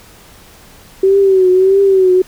sine tone with vibrato, 380.8 Hz, F#4, 50 cents sharp, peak -6 dBFS, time 1.03-2.22 s, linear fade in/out 5 ms, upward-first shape triangle, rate 1.6 Hz, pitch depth 78 cents each way, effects pink hiss -41 dBFS RMS until 2.27 s

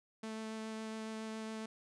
sawtooth tone with vibrato, 220 Hz, A3, in tune, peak -37 dBFS, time 0.23-1.66 s, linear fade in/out 5 ms, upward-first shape sine, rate 7.2 Hz, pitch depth 8 cents each way, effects resampled to 22050 Hz

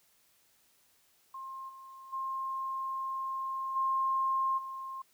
sine tone with level steps, 1063 Hz, C6, 27 cents sharp, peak -40 / -47 / -33 / -27 / -38 dBFS, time 1.34-5.02 s, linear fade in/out 5 ms, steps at 1.68 / 2.12 / 3.75 / 4.57 s, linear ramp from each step 20 ms, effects white hiss -68 dBFS RMS until 5.13 s

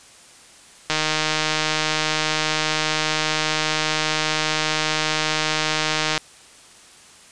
click train, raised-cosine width 0.2 ms, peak -3 dBFS, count 819, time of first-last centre 0.9-6.177 s, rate 155 Hz, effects white hiss -47 dBFS RMS until 7.31 s + resampled to 22050 Hz

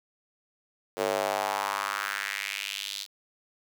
square tone with high-pass filter sweep, 49.95 Hz, G1, 33 cents sharp, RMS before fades -31 dBFS, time 0.96-3.07 s, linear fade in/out 50 ms, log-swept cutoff 460 to 4100 Hz, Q 2.8, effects 8-bit

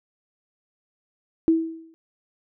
sine tone with exponential decay, 325.6 Hz, E4, 21 cents flat, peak -12 dBFS, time 1.48-1.94 s, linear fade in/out 0 ms, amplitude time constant 100 ms, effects none

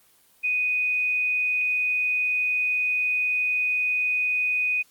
sine tone, 2489 Hz, D#7, in tune, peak -21 dBFS, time 0.43-4.83 s, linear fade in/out 20 ms, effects white hiss -59 dBFS RMS until 4.9 s + Opus 24 kbps

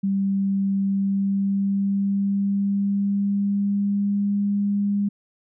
sine tone with pitch glide, 196 to 202.3 Hz, G3 to G#3, 0 to -45 cents, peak -19 dBFS, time 0.03-5.09 s, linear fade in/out 10 ms, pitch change +55 cents, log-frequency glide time 0.79-4.41 s, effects none

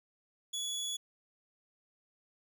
25% pulse tone, 3393 Hz, G#7, 36 cents sharp, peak -31 dBFS, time 0.53-0.97 s, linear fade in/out 10 ms, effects none

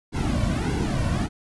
brown noise with flanger, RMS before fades -24 dBFS, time 0.12-1.29 s, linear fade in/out 50 ms, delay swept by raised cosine 1.6 to 2.44 ms, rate 1.6 Hz, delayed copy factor -0.85, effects resampled to 24000 Hz

